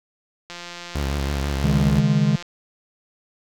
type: click train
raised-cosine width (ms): 0.2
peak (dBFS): -18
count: 336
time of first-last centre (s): 0.5-2.425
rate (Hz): 174
type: tone with vibrato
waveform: sawtooth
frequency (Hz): 70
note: C#2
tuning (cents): +18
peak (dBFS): -18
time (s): 0.95-2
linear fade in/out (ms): 5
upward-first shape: triangle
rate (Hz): 6.1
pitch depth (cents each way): 79
type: chord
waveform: triangle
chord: C# suspended second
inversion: none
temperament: equal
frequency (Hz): 138.59 / 155.56 / 207.7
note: C#3 / D#3 / G#3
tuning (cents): 0 / 0 / 0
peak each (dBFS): -18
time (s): 1.64-2.36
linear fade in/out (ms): 5
effects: none